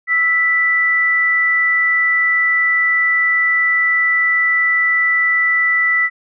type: tone pair together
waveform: sine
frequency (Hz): 1318.5 / 1975.5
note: E6 / B6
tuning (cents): 0 / 0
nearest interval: perfect fifth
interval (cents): 700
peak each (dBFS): -23 / -12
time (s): 0.07-6.1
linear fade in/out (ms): 50
effects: none

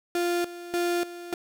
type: tone with tremolo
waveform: 35% pulse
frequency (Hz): 348.6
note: F4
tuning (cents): -3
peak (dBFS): -22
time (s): 0.15-1.34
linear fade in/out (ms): 2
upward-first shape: square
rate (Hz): 1.7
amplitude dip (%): 80
effects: none

